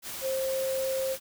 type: tone in noise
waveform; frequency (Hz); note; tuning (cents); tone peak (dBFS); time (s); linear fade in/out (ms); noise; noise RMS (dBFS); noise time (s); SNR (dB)
sine; 530; C5; +22; -27; 0.21-1.17; 50; white; -38; 0.02-1.2; +8
effects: none